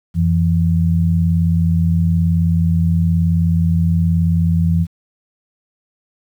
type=tone pair together; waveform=sine; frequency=88.54 / 167.5 Hz; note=F2 / E3; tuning=+24 / +28 cents; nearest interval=major seventh; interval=1104 cents; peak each=-15 / -14 dBFS; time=0.14-4.87 s; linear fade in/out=50 ms; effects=8-bit